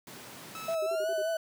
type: high-pass noise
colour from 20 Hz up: pink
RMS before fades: -47 dBFS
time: 0.07-0.75 s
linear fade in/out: 2 ms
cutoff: 130 Hz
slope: 24 dB/octave
type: tone with pitch glide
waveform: sawtooth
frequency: 1303 to 1496.8 Hz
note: E6 to F#6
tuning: -20 to +20 cents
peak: -36 dBFS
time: 0.55-1.37 s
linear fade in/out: 2 ms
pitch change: +240 cents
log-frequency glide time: 0.85-1.1 s
type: tone with vibrato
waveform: sine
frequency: 643 Hz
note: E5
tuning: 43 cents flat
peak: -28 dBFS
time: 0.68-1.37 s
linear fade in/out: 5 ms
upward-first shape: sine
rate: 5.2 Hz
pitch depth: 54 cents each way
type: tone bursts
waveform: sine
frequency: 392 Hz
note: G4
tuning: in tune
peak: -37 dBFS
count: 5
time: 0.82-1.222 s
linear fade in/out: 5 ms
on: 46 ms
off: 43 ms
effects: none